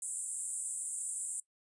white band-pass noise, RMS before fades -39 dBFS, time 0.02-1.4 s, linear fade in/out 2 ms, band 7500 to 9800 Hz, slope 96 dB/octave, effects noise-tail reverb RT60 0.1 s tail -20 dB re dry + resampled to 24000 Hz

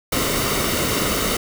pink noise with comb filter, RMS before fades -21 dBFS, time 0.12-1.37 s, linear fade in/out 5 ms, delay 1.2 ms, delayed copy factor -0.55, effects none

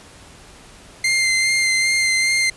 sawtooth tone with vibrato, 2093 Hz, C7, in tune, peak -12 dBFS, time 1.04-2.5 s, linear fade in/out 5 ms, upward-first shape sine, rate 2.5 Hz, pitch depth 16 cents each way, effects pink hiss -44 dBFS RMS until 2.56 s + resampled to 24000 Hz

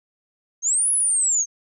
sine linear two-way sweep, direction up then down, 6272 to 10548 to 6272 Hz, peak -17 dBFS, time 0.62-1.46 s, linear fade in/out 50 ms, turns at 0.91 s, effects none

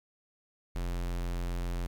square tone, 43.65 Hz, F1, in tune, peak -32 dBFS, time 0.75-1.87 s, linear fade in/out 10 ms, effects 11-bit

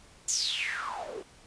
white noise with band-pass filter sweep, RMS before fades -33 dBFS, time 0.28-1.23 s, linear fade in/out 5 ms, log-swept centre 7300 to 350 Hz, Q 8.4, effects pink hiss -56 dBFS RMS until 1.46 s + resampled to 22050 Hz

